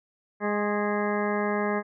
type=harmonic tone with a mistuned harmonic; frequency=206.8 Hz; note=G#3; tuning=7 cents flat; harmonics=1 / 2 / 3 / 4 / 5 / 6 / 8 / 9 / 10; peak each=-29 / -29 / -32 / -34 / -35 / -36 / -35 / -41 / -39 dBFS; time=0.4-1.83 s; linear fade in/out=50 ms; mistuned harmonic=5; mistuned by=+32 cents; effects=none